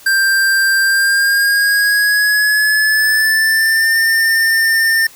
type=tone with pitch glide; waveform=square; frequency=1580 to 1804.5 Hz; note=G6 to A6; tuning=+13 to +43 cents; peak=-11 dBFS; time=0.06-5.07 s; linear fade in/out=5 ms; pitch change=+230 cents; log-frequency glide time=0.84-3.95 s; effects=white hiss -41 dBFS RMS until 5.15 s